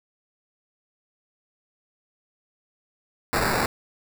violet noise with sample-and-hold, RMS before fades -23 dBFS, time 3.33-3.66 s, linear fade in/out 0 ms, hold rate 3150 Hz, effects none

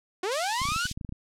sawtooth linear sweep, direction up, 349.2 to 1511 Hz, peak -23 dBFS, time 0.23-0.87 s, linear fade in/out 5 ms
pink high-pass noise, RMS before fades -35 dBFS, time 0.31-0.93 s, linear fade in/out 10 ms, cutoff 3300 Hz, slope 24 dB/octave
clicks, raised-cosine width 5 ms, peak -24 dBFS, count 12, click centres 0.617 / 0.654 / 0.688 / 0.72 / 0.762 / 0.855 / 0.914 / 0.975 / 1.012 / 1.048 / 1.092 / 1.124 s
effects low-pass 8000 Hz 12 dB/octave

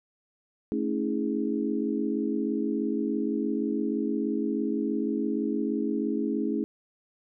sine chord, A major seventh, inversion none, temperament equal with one note detuned, 220 / 277.2 / 323.4 / 415.3 Hz, A3 / C#4 / E4 / G#4, 0 / 0 / -33 / 0 cents, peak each -30 / -30 / -31 / -33 dBFS, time 0.72-6.64 s, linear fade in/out 0 ms, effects none

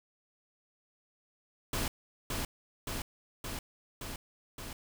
pink noise with echo, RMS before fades -33 dBFS, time 1.73-1.88 s, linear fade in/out 2 ms, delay 570 ms, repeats 5, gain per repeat -2 dB, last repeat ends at 4.73 s, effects none

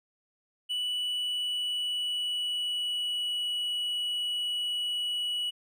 triangle tone with pitch glide, 2960 to 2936 Hz, F#7 to F#7, 0 to -14 cents, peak -27 dBFS, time 0.69-5.51 s, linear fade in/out 20 ms, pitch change -14 cents, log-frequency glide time 0.85-3.47 s, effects none

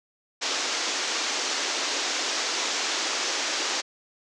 white band-pass noise, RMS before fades -28 dBFS, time 0.41-3.82 s, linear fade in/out 20 ms, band 260 to 6800 Hz, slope 48 dB/octave, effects none

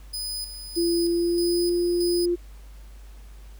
sawtooth tone with tremolo, 5000 Hz, D#8, 8 cents sharp, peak -26 dBFS, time 0.13-2.26 s, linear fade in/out 10 ms, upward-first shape square, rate 1.6 Hz, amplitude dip 60%
sine tone with pitch glide, 341.5 to 349.3 Hz, F4 to F4, -39 to 0 cents, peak -20 dBFS, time 0.76-2.36 s, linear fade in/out 20 ms, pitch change +39 cents, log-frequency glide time 1.03-1.68 s
effects added 50 Hz sine -41 dBFS peak until 3.59 s + pink hiss -56 dBFS RMS until 3.59 s

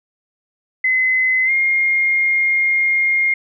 sine tone with pitch glide, 2038 to 2129 Hz, C7 to C7, -46 to +30 cents, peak -13 dBFS, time 0.84-3.34 s, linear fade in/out 5 ms, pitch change +76 cents, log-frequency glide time 1.45-1.51 s, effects none

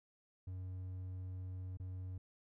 triangle tone with dropouts, 92.5 Hz, F#2, in tune, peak -40 dBFS, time 0.47-2.18 s, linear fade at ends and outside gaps 5 ms, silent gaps 1.772-1.798 s, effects none

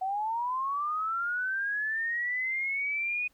sine linear sweep, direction up, 740 to 2489 Hz, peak -28 dBFS, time 0.01-3.28 s, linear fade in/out 10 ms, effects pink hiss -68 dBFS RMS until 3.33 s

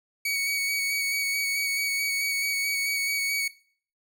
sawtooth tone with vibrato, 2242 Hz, C#7, 19 cents sharp, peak -22 dBFS, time 0.25-3.48 s, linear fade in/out 5 ms, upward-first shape square, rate 4.6 Hz, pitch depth 14 cents each way, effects noise-tail reverb RT60 0.5 s tail -20 dB re dry

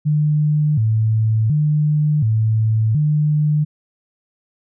sine tone with vibrato, 128.8 Hz, C3, 27 cents flat, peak -13 dBFS, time 0.05-3.65 s, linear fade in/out 20 ms, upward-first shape square, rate 0.69 Hz, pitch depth 270 cents each way, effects none

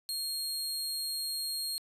sawtooth tone, 4250 Hz, C8, 26 cents sharp, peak -30 dBFS, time 0.09-1.78 s, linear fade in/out 0 ms, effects resampled to 32000 Hz + 10-bit

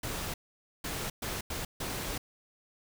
pink noise bursts at uneven times, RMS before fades -36 dBFS, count 5, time 0.03-0.34 / 0.84-1.1 / 1.22-1.41 / 1.5-1.65 / 1.8-2.18 s, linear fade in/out 5 ms, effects none

